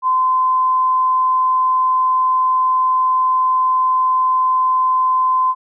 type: tone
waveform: sine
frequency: 1029 Hz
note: C6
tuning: 29 cents flat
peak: -12 dBFS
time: 0.02-5.55 s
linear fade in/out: 50 ms
effects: none